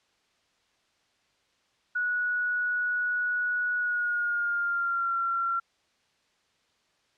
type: tone with pitch glide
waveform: sine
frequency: 1465 to 1366.9 Hz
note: F#6 to F6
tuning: -18 to -38 cents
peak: -25 dBFS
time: 1.95-5.6 s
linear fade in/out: 10 ms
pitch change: -120 cents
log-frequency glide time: 3.76-5.16 s
effects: white hiss -69 dBFS RMS until 7.17 s + low-pass 5000 Hz 12 dB/octave